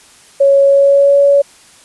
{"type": "tone with pitch glide", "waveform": "sine", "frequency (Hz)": [554.4, 563.8], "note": ["C#5", "C#5"], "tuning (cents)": [0, 29], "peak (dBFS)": -5, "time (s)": [0.4, 1.42], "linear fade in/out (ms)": 10, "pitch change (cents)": 29, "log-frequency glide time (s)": [0.64, 1.22], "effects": ["white hiss -43 dBFS RMS until 1.84 s", "resampled to 24000 Hz"]}